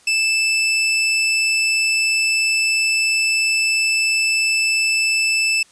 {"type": "tone", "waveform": "sawtooth", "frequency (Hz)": 2637, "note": "E7", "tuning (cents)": 0, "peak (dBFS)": -12, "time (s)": [0.07, 5.63], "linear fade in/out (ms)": 5, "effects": ["white hiss -52 dBFS RMS until 5.71 s", "resampled to 22050 Hz"]}